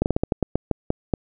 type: slowing click train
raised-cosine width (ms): 2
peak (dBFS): -6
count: 11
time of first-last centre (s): 0.02-1.138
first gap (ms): 39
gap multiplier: 1.22
effects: none